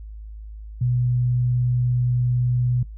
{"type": "tone", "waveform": "sine", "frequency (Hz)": 123.47, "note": "B2", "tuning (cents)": 0, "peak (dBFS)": -18, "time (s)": [0.81, 2.83], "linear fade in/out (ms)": 5, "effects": ["noise-tail reverb RT60 0.1 s tail -17 dB re dry", "added 53 Hz sine -34 dBFS peak until 2.97 s"]}